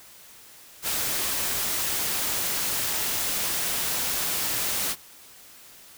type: noise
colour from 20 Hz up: white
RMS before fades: -27 dBFS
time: 0.82-4.96 s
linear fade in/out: 50 ms
effects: white hiss -49 dBFS RMS until 5.97 s